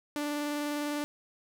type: tone with vibrato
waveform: sawtooth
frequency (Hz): 293.7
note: D4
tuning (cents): 0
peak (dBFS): -27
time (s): 0.16-1.04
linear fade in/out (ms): 0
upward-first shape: sine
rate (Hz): 20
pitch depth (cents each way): 19
effects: none